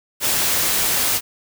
white noise, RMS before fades -19 dBFS, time 0.2-1.21 s, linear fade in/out 50 ms, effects none

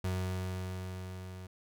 35% pulse tone with level ramp, 92.5 Hz, F#2, in tune, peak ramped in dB -29 to -42 dBFS, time 0.04-1.47 s, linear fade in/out 5 ms, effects none

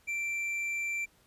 sine tone with tanh clipping, 2349 Hz, D7, in tune, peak -32 dBFS, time 0.07-1.06 s, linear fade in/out 20 ms, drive 6 dB, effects pink hiss -65 dBFS RMS until 1.26 s + resampled to 32000 Hz

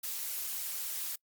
blue noise with flanger, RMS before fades -37 dBFS, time 0.03-1.16 s, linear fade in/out 10 ms, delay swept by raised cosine 1.3 to 6.7 ms, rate 3.5 Hz, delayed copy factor +0.5, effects noise-tail reverb RT60 0.1 s tail -25 dB re dry + Opus 48 kbps

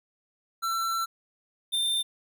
square tone pair in turn, 1345 / 3591 Hz, E6 / A7, +34 / +35 cents, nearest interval octave + perfect fourth, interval 1701 cents, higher second, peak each -27 / -25 dBFS, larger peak second, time 0.62-1.06 / 1.72-2.03 s, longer first, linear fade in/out 20 ms, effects none

